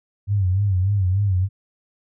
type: tone with vibrato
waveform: sine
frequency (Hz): 96.5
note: G2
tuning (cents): -27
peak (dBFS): -16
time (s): 0.27-1.49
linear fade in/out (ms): 50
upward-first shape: sine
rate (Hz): 3.4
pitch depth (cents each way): 110
effects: none